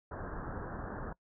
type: low-pass noise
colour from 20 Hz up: pink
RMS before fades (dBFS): -41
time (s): 0.11-1.13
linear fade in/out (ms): 5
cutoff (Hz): 1700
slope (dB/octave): 96
effects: noise-tail reverb RT60 0.1 s tail -23 dB re dry